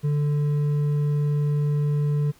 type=tone with hard clipping; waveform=triangle; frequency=146.8 Hz; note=D3; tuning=in tune; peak=-21 dBFS; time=0.03-2.32 s; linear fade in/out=20 ms; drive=8 dB; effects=pink hiss -56 dBFS RMS until 2.39 s